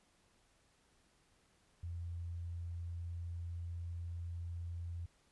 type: tone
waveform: sine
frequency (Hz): 85.6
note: F2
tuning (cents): -34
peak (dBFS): -40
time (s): 1.83-5.06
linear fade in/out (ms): 5
effects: pink hiss -72 dBFS RMS until 5.31 s + resampled to 24000 Hz

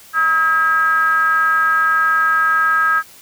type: ring-modulated tone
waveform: triangle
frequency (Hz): 170.8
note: F3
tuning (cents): -38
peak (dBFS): -7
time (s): 0.13-3.03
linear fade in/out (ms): 50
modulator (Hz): 1450
effects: white hiss -43 dBFS RMS until 3.21 s

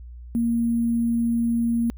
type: tone with sample-and-hold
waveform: sine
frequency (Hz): 233.1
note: A#3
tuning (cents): 0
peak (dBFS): -19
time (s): 0.35-1.9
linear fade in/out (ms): 0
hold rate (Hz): 11025
effects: added 60 Hz sine -37 dBFS peak until 1.97 s

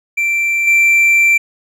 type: tone with level steps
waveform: triangle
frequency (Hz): 2349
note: D7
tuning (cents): 0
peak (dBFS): -11 / -6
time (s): 0.17-1.38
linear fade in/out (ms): 10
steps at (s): 0.67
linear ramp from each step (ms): 5
effects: none

